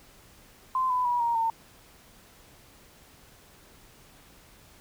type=tone with pitch steps; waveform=sine; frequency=1035 / 1001.5 / 969 / 937.7 / 907.3 Hz; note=C6 / B5 / B5 / A#5 / A#5; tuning=-19 / +24 / -33 / +10 / -47 cents; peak=-23 dBFS; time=0.75-1.5 s; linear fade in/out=2 ms; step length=150 ms; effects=pink hiss -55 dBFS RMS until 4.8 s